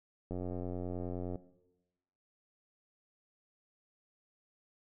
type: click train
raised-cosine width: 2 ms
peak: -26 dBFS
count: 95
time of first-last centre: 0.31-1.357 s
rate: 89.8 Hz
effects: noise-tail reverb RT60 1.0 s tail -18 dB re dry